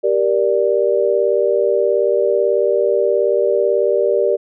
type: chord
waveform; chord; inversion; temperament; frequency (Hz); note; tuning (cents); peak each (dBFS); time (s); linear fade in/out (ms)
sine; G minor; none; just; 392 / 470.4 / 588; G4 / Bb4 / D5; 0 / +16 / +2; -17; 0.03-4.37; 20
effects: none